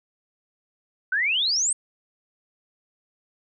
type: exponential sweep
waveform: sine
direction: up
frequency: 1476 to 8740 Hz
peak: -20 dBFS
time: 1.12-1.73 s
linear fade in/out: 5 ms
effects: none